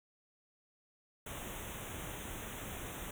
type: band-stop noise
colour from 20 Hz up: pink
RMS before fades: -44 dBFS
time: 1.26-3.11 s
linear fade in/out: 5 ms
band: 3700 to 6000 Hz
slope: 96 dB/octave
effects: none